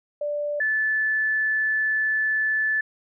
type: tone pair in turn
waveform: sine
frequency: 587.3 / 1742.2 Hz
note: D5 / A6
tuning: 0 / -18 cents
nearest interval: octave + perfect fifth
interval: 1882 cents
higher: second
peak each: -24 / -20 dBFS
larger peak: second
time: 0.21-0.6 / 0.6-2.81 s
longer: second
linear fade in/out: 5 ms
effects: none

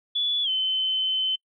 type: tone with pitch glide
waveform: sine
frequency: 3434 to 3059 Hz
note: A7 to G7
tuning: -43 to -43 cents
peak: -22 dBFS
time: 0.15-1.36 s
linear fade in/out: 10 ms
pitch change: -200 cents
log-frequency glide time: 0.43-0.49 s
effects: noise-tail reverb RT60 0.1 s tail -26 dB re dry

